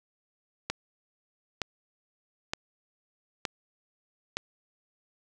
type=click train; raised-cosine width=0.2 ms; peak=-12 dBFS; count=5; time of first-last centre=0.7-4.37 s; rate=1.09 Hz; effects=none